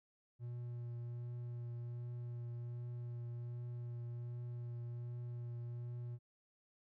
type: tone with vibrato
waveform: triangle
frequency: 120 Hz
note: B2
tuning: 49 cents flat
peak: -40 dBFS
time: 0.39-6.19 s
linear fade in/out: 50 ms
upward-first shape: triangle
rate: 1.3 Hz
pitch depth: 15 cents each way
effects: none